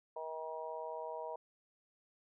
harmonic tone, 159.1 Hz, D#3, 39 cents sharp, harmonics 3 / 4 / 5 / 6, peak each -46 / -44 / -50 / -45 dBFS, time 0.16-1.36 s, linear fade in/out 5 ms, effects none

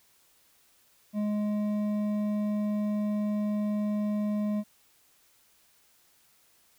triangle tone with hard clipping, 209 Hz, G#3, 11 cents sharp, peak -28 dBFS, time 1.13-4.64 s, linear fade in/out 50 ms, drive 11 dB, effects white hiss -64 dBFS RMS until 6.78 s

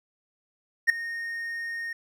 triangle tone with ADSR envelope, 1849 Hz, A#6, 15 cents flat, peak -11 dBFS, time 0.87-1.93 s, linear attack 28 ms, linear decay 4 ms, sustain -18 dB, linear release 5 ms, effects none

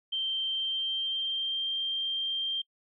sine tone with pitch glide, 3136 to 3172 Hz, G7 to G7, 0 to +20 cents, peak -28 dBFS, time 0.12-2.62 s, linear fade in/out 10 ms, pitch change +20 cents, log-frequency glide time 0.48-1.65 s, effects noise-tail reverb RT60 0.1 s tail -26 dB re dry

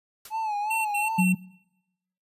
white noise with exponential decay, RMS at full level -37 dBFS, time 0.25-0.37 s, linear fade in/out 5 ms, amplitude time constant 26 ms
triangle tone with vibrato, 856 Hz, A5, 48 cents flat, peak -24 dBFS, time 0.3-1.25 s, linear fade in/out 50 ms, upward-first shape sine, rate 2.7 Hz, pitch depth 78 cents each way
square tone bursts, 2711 Hz, E7, 48 cents sharp, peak -27 dBFS, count 3, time 0.7-1.328 s, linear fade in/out 10 ms, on 150 ms, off 89 ms
sine tone, 183.7 Hz, F#3, 12 cents flat, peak -18 dBFS, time 1.18-1.35 s, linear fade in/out 10 ms
effects noise-tail reverb RT60 0.9 s tail -22 dB re dry + resampled to 32000 Hz

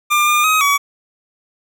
25% pulse tone with pitch steps, 1196 / 1206 / 1263 / 1134 Hz, D6 / D6 / D#6 / C#6, +31 / +46 / +26 / +39 cents, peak -8 dBFS, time 0.1-0.78 s, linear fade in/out 20 ms, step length 170 ms, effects none

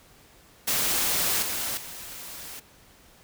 white noise with level steps, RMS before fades -25 / -30 / -40 dBFS, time 0.67-2.6 s, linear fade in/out 10 ms, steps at 1.42 / 1.77 s, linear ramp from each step 5 ms, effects pink hiss -55 dBFS RMS until 3.23 s

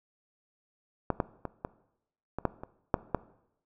clicks, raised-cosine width 1 ms, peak -12 / -12 / -20 / -19 / -19 / -11 / -25 / -9 / -12 dBFS, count 9, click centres 1.103 / 1.202 / 1.453 / 1.649 / 2.386 / 2.453 / 2.635 / 2.942 / 3.147 s, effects noise-tail reverb RT60 0.8 s tail -18 dB re dry

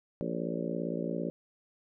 harmonic tone with a mistuned harmonic, 57.6 Hz, A#1, 20 cents flat, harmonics 3 / 4 / 5 / 6 / 7 / 8 / 9 / 10, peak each -37 / -38 / -39 / -40 / -40 / -41 / -42 / -42 dBFS, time 0.21-1.3 s, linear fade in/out 0 ms, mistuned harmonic 9, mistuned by +48 cents, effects none

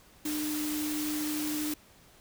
sine tone in noise, 302.1 Hz, D4, 49 cents sharp, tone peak -31 dBFS, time 0.25-1.74 s, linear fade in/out 5 ms, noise white, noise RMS -37 dBFS, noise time 0.25-1.74 s, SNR +3 dB, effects pink hiss -58 dBFS RMS until 2.2 s

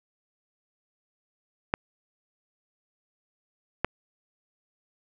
clicks, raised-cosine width 0.5 ms, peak -8 dBFS, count 2, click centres 1.739 / 3.846 s, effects none

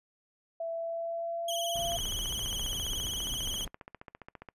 sine tone with pitch glide, 664 to 684.6 Hz, E5 to F5, +12 to -35 cents, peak -32 dBFS, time 0.6-1.97 s, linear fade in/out 5 ms, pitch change +53 cents, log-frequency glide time 0.71-1.85 s
sawtooth tone with vibrato, 3136 Hz, G7, in tune, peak -30 dBFS, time 1.48-3.65 s, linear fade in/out 5 ms, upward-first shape sine, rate 19 Hz, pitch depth 95 cents each way
brown noise, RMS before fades -40 dBFS, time 1.75-3.68 s, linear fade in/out 10 ms
click train, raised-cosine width 0.5 ms, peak -29 dBFS, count 39, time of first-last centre 1.92-4.488 s, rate 14.8 Hz
effects noise-tail reverb RT60 0.1 s tail -26 dB re dry + resampled to 32000 Hz

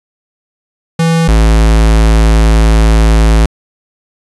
square tone pair in turn, 164.81 / 54.7 Hz, E3 / A1, 0 / -9 cents, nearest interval octave + perfect fifth, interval 1909 cents, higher first, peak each -8 / -5 dBFS, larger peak second, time 0.99-1.28 / 1.28-3.46 s, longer second, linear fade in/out 5 ms, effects resampled to 24000 Hz + 7-bit

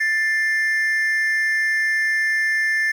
triangle tone pair together, 1767.9 / 2104 Hz, A6 / C7, +8 / +9 cents, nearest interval minor third, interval 301 cents, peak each -16 / -22 dBFS, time 0-2.92 s, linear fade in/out 10 ms, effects tanh soft clip ceiling -9 dBFS + 9-bit

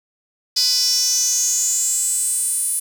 sawtooth tone with high-pass filter sweep, 499 Hz, B4, 18 cents sharp, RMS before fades -19 dBFS, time 0.56-2.8 s, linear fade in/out 10 ms, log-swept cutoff 4900 to 10000 Hz, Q 8.9, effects none

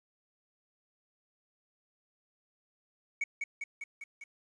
triangle tone with echo, 2236 Hz, C#7, 14 cents sharp, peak -27 dBFS, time 3.21-3.24 s, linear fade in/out 5 ms, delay 200 ms, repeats 5, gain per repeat -3 dB, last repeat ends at 4.24 s, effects resampled to 22050 Hz + 10-bit

